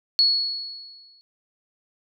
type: tone with exponential decay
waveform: sine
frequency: 4369 Hz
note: C#8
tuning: 26 cents flat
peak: -13 dBFS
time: 0.19-1.21 s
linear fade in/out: 0 ms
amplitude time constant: 220 ms
effects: none